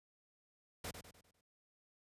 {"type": "noise with echo", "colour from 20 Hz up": "pink", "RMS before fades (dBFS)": -43, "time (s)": [0.84, 0.91], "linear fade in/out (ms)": 5, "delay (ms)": 100, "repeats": 5, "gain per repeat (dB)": -7, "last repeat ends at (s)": 1.41, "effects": ["high-pass 60 Hz 12 dB/octave", "resampled to 32000 Hz"]}